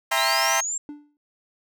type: chord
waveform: 20% pulse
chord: C dominant seventh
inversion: first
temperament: equal with one note detuned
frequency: 659.3 / 803.7 / 932.3 / 1046.5 Hz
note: E5 / G5 / Bb5 / C6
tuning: 0 / +43 / 0 / 0 cents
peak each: -21 dBFS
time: 0.11-0.61 s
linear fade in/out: 10 ms
type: linear sweep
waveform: sine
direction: up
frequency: 3700 to 7550 Hz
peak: -25 dBFS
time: 0.17-0.78 s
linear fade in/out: 5 ms
type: tone with exponential decay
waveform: triangle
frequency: 293.8 Hz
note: D4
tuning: 1 cent sharp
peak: -29 dBFS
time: 0.89-1.17 s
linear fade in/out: 1 ms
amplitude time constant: 59 ms
effects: none